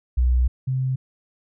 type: tone pair in turn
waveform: sine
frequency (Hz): 62 / 130.5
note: B1 / C3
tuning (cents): +7 / -4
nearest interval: octave + minor second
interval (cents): 1289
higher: second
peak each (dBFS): -15 / -20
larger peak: first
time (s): 0.17-0.48 / 0.67-0.96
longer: first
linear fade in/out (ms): 10
effects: none